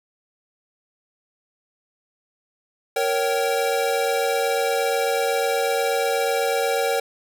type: chord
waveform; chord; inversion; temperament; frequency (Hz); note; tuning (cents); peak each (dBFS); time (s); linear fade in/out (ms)
square; G diminished; first; equal with one note detuned; 466.2 / 554.4 / 772.3; Bb4 / Db5 / G5; 0 / 0 / -26; -24 / -25 / -26; 2.96-7; 5
effects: none